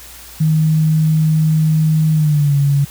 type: tone with pitch glide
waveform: sine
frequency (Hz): 156.7 to 141.23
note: D#3 to C#3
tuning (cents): +13 to +33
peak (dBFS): -10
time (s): 0.4-2.85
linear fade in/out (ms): 10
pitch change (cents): -180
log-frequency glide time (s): 2.13-2.56
effects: added 60 Hz sine -42 dBFS peak until 2.9 s + white hiss -37 dBFS RMS until 2.9 s